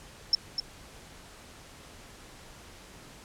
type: tone with echo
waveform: sine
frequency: 5350 Hz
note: E8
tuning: 25 cents sharp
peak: -18 dBFS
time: 0.33-0.35 s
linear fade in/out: 2 ms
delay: 250 ms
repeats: 1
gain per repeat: -8 dB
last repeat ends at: 0.6 s
effects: pink hiss -50 dBFS RMS until 3.24 s + low-pass 10000 Hz 12 dB/octave